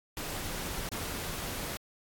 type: noise with dropouts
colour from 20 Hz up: pink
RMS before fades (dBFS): -37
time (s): 0.17-1.77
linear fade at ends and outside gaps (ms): 1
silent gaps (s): 0.89-0.918
effects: AAC 64 kbps